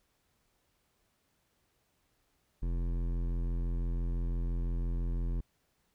triangle tone with hard clipping, 42.96 Hz, F1, 28 cents flat, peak -32 dBFS, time 2.62-5.41 s, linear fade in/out 10 ms, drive 18 dB, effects pink hiss -75 dBFS RMS until 5.94 s

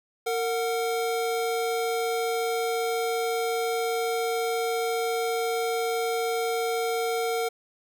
square tone pair together, 458.7 / 733 Hz, A#4 / F#5, -28 / -16 cents, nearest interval minor sixth, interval 812 cents, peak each -27 / -31 dBFS, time 0.26-7.49 s, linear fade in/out 10 ms, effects none

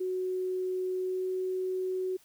sine tone with pitch glide, 370 to 372.1 Hz, F#4 to F#4, 0 to +10 cents, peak -29 dBFS, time 0-2.17 s, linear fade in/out 10 ms, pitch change +10 cents, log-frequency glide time 0.94-1.28 s, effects white hiss -62 dBFS RMS until 2.24 s

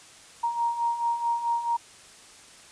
sine beating tone pair, 934 / 938.6 Hz, A#5 / A#5, +3 / +12 cents, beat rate 4.6 Hz, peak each -31 / -25 dBFS, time 0.43-1.77 s, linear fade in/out 10 ms, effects white hiss -50 dBFS RMS until 2.71 s + resampled to 22050 Hz

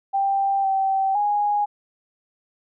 sine tone with pitch steps, 787 / 774 / 826 Hz, G5 / G5 / G#5, +7 / -22 / -10 cents, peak -18 dBFS, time 0.13-1.66 s, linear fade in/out 20 ms, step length 510 ms, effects none

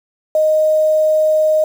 sine tone with quantisation, 621 Hz, D#5, 3 cents flat, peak -10 dBFS, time 0.35-1.64 s, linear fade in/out 2 ms, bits 6, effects none

